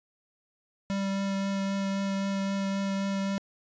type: tone with vibrato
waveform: square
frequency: 196 Hz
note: G3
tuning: in tune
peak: -28 dBFS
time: 0.9-3.38 s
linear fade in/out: 0 ms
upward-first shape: triangle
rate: 3.8 Hz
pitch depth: 11 cents each way
effects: resampled to 16000 Hz